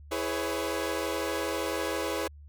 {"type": "chord", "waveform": "sawtooth", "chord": "C# minor seventh", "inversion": "first", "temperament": "equal with one note detuned", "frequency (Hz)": [329.6, 415.3, 502.2, 554.4], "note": ["E4", "G#4", "B4", "C#5"], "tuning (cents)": [0, 0, 29, 0], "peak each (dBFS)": -31, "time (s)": [0.11, 2.28], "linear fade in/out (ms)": 10, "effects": ["added 73 Hz sine -46 dBFS peak until 2.48 s"]}